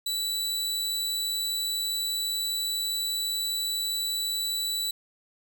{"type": "tone", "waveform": "sawtooth", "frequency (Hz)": 3951, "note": "B7", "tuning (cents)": 0, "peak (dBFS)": -24, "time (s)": [0.06, 4.91], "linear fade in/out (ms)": 5, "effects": []}